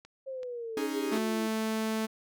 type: click train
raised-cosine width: 0.2 ms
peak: -33 dBFS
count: 4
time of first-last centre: 0.05-1.195 s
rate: 2.62 Hz
type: exponential sweep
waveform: sine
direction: down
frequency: 540 to 329.6 Hz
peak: -35 dBFS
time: 0.26-1.48 s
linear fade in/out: 20 ms
type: chord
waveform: 45% pulse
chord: C# suspended second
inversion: none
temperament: equal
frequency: 277.2 / 311.1 / 415.3 Hz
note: C#4 / D#4 / G#4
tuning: 0 / 0 / 0 cents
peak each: -35 dBFS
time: 0.77-1.18 s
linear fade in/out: 2 ms
type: tone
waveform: sawtooth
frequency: 220 Hz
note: A3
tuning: in tune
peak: -25 dBFS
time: 1.11-2.07 s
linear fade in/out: 20 ms
effects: none